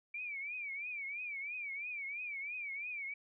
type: tone with vibrato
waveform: sine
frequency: 2328 Hz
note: D7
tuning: 16 cents flat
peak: -39 dBFS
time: 0.14-3.14 s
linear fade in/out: 5 ms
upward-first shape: triangle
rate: 3 Hz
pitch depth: 150 cents each way
effects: none